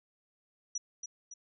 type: tone with echo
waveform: sine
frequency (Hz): 5850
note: F#8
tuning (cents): -21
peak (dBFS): -32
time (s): 0.75-0.78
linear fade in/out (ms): 5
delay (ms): 280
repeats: 2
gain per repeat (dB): -6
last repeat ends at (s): 1.34
effects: none